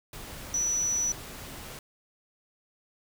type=tone in noise; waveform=sine; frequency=5920 Hz; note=F#8; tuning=in tune; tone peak=-25 dBFS; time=0.54-1.12 s; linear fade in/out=2 ms; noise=pink; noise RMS=-42 dBFS; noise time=0.13-1.79 s; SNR=+14 dB; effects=none